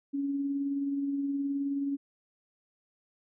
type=tone with tremolo; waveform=sine; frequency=279.7 Hz; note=C#4; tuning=16 cents sharp; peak=-27 dBFS; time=0.13-1.97 s; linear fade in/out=20 ms; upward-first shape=sine; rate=19 Hz; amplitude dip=30%; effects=none

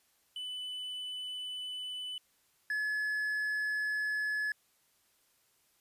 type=tone pair in turn; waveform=triangle; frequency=2997 / 1707.8 Hz; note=F#7 / G#6; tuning=+22 / +48 cents; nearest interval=minor seventh; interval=974 cents; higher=first; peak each=-36 / -29 dBFS; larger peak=second; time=0.36-2.18 / 2.7-4.52 s; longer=neither; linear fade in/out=2 ms; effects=white hiss -71 dBFS RMS until 5.8 s + resampled to 32000 Hz

